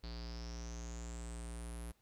square tone with low-pass filter sweep, 58.3 Hz, A#1, 1 cent sharp, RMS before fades -45 dBFS, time 0.03-1.92 s, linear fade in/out 10 ms, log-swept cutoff 4400 to 11000 Hz, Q 9.6, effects pink hiss -75 dBFS RMS until 2.01 s

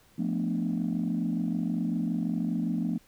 sine chord, B half-diminished seventh, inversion second, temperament equal, 174.61 / 220 / 246.9 / 293.7 Hz, F3 / A3 / B3 / D4, 0 / 0 / 0 / 0 cents, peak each -30 / -30 / -31 / -34 dBFS, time 0.18-2.98 s, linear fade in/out 10 ms, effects tanh soft clip ceiling -20 dBFS + pink hiss -61 dBFS RMS until 3.07 s

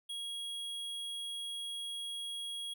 square tone, 3300 Hz, G#7, 12 cents flat, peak -39 dBFS, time 0.09-2.74 s, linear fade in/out 10 ms, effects none

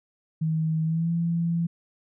sine tone with pitch glide, 159.1 to 168.56 Hz, D#3 to E3, +39 to +39 cents, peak -22 dBFS, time 0.41-1.67 s, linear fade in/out 10 ms, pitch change +100 cents, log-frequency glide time 0.84-1.11 s, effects none

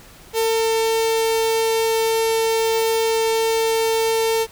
sawtooth tone with notch filter, 449.8 Hz, A4, 38 cents sharp, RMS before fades -19 dBFS, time 0.33-4.47 s, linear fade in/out 50 ms, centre 1500 Hz, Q 1.5, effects pink hiss -45 dBFS RMS until 4.51 s

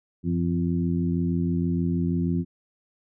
harmonic tone with a mistuned harmonic, 86.3 Hz, F2, 20 cents flat, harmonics 1 / 2 / 3 / 4, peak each -29 / -24 / -28 / -33 dBFS, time 0.23-2.45 s, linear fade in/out 50 ms, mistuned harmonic 1, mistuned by +85 cents, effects none

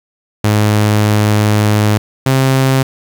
sawtooth tone pair in turn, 105.5 / 132.92 Hz, G#2 / C3, +28 / +28 cents, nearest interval major third, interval 400 cents, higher second, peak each -5 dBFS, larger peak neither, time 0.44-1.98 / 2.26-2.83 s, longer first, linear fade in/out 5 ms, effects 7-bit

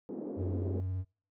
white band-pass noise, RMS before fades -39 dBFS, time 0.09-0.8 s, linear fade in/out 0 ms, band 230 to 400 Hz, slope 24 dB/octave
triangle tone with vibrato, 92.9 Hz, F#2, 7 cents sharp, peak -30 dBFS, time 0.36-1.05 s, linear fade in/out 50 ms, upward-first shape square, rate 17 Hz, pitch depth 25 cents each way
effects noise-tail reverb RT60 0.4 s tail -26 dB re dry

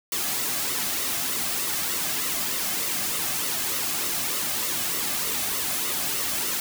white noise with flanger, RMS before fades -27 dBFS, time 0.12-6.6 s, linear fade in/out 2 ms, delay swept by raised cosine 1.2 to 2.18 ms, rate 3.3 Hz, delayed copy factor -0.55, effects none

